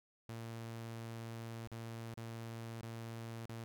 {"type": "tone with dropouts", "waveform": "sawtooth", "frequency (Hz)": 114.6, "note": "A#2", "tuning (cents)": -29, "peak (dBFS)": -40, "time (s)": [0.29, 3.64], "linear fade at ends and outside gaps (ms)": 0, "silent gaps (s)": [[1.673, 1.717], [2.141, 2.174], [2.812, 2.83], [3.457, 3.495]], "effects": []}